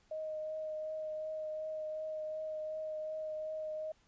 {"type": "tone with vibrato", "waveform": "sine", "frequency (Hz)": 622.3, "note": "D#5", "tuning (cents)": 0, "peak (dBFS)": -37, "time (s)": [0.11, 3.92], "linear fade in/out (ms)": 5, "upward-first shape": "triangle", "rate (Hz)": 2.7, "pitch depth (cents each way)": 15, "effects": ["pink hiss -70 dBFS RMS until 4.07 s", "resampled to 16000 Hz"]}